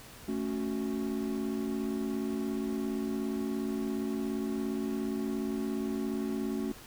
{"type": "chord", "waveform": "triangle", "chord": "F# minor", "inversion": "first", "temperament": "equal", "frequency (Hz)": [220, 277.2, 370], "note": ["A3", "C#4", "F#4"], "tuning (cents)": [0, 0, 0], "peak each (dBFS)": [-32, -33, -35], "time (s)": [0.28, 6.72], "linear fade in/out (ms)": 5, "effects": ["pink hiss -50 dBFS RMS until 6.86 s"]}